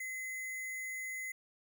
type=tone with sample-and-hold; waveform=sine; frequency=2045 Hz; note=C7; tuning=40 cents flat; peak=-38 dBFS; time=0-1.32 s; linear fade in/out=5 ms; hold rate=8820 Hz; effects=none